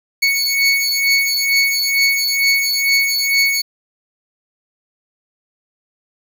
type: beating tone pair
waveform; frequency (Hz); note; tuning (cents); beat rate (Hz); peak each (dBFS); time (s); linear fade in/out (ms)
25% pulse; 2217 / 2219.2; C#7 / C#7; 0 / +1; 2.2; -13; 0.22-3.62; 10
effects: 8-bit